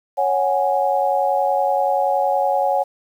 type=chord; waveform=sine; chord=C# suspended fourth; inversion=none; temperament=equal; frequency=554.4 / 740 / 830.6 Hz; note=C#5 / F#5 / G#5; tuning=0 / 0 / 0 cents; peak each=-20 dBFS; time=0.17-2.84 s; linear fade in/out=20 ms; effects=8-bit